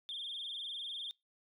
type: tone with vibrato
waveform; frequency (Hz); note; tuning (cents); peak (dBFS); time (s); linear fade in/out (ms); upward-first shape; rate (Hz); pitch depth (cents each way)
sine; 3405; G#7; +42; -38; 0.09-1.11; 0; sine; 20; 120
effects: noise-tail reverb RT60 0.2 s tail -23 dB re dry + tanh soft clip ceiling -35 dBFS